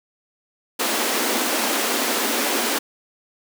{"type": "high-pass noise", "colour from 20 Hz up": "pink", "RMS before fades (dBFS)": -22, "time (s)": [0.79, 2.79], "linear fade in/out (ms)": 10, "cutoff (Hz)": 220, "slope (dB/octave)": 96, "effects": []}